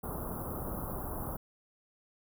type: band-stop noise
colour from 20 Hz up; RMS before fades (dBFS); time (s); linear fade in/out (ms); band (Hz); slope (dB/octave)
pink; -38; 0.03-1.37; 10; 1300 to 11000; 48
effects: none